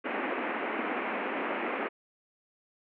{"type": "band-pass noise", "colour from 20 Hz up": "pink", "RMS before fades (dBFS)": -33, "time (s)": [0.04, 1.89], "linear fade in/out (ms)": 20, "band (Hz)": [230, 2600], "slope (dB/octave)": 48, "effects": []}